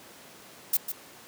violet noise with echo, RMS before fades -23 dBFS, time 0.73-0.77 s, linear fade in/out 5 ms, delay 150 ms, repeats 1, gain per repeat -9 dB, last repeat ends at 0.92 s, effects pink hiss -49 dBFS RMS until 1.27 s + high-pass 200 Hz 12 dB/octave

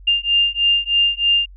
sine beating tone pair, 2800 / 2803.2 Hz, F7 / F7, +4 / +6 cents, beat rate 3.2 Hz, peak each -17 dBFS, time 0.07-1.46 s, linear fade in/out 10 ms, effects added 46 Hz sine -38 dBFS peak until 1.56 s

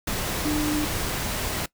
sine tone in noise, 300 Hz, D4, 37 cents sharp, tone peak -23 dBFS, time 0.45-0.85 s, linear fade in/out 5 ms, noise pink, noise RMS -28 dBFS, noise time 0.07-1.66 s, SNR +2 dB, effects noise-tail reverb RT60 0.1 s tail -20 dB re dry

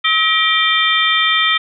sine tone cluster, 1283 / 1908 / 2358 / 3150 / 3575 Hz, E6 / A#6 / D7 / G7 / A7, -47 / +40 / +6 / +8 / +27 cents, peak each -18 dBFS, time 0.04-1.58 s, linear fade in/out 10 ms, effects none

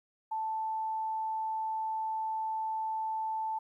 sine tone, 880 Hz, A5, in tune, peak -31 dBFS, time 0.31-3.59 s, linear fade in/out 10 ms, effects 12-bit

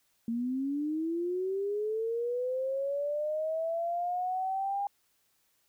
sine linear sweep, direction up, 226.8 to 810 Hz, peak -29 dBFS, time 0.28-4.87 s, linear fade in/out 2 ms, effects white hiss -72 dBFS RMS until 5.68 s

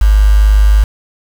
sine tone with quantisation, 51.5 Hz, G#1, 14 cents flat, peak -4 dBFS, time 0.01-0.84 s, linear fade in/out 5 ms, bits 4, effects none

